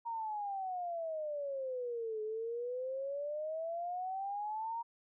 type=exponential two-way sweep; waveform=sine; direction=down then up; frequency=940 to 426.7 to 940 Hz; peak=-36 dBFS; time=0.05-4.83 s; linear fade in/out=20 ms; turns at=2.22 s; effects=none